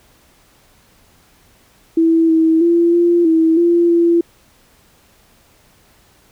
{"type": "tone with pitch steps", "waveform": "sine", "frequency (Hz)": [327.9, 322.7, 340.4, 344.9, 323.9, 343, 339.8], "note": ["E4", "E4", "F4", "F4", "E4", "F4", "F4"], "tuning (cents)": [-9, -37, -44, -22, -30, -31, -47], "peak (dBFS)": -9, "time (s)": [1.97, 4.21], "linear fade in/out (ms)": 5, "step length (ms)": 320, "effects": ["pink hiss -52 dBFS RMS until 6.31 s"]}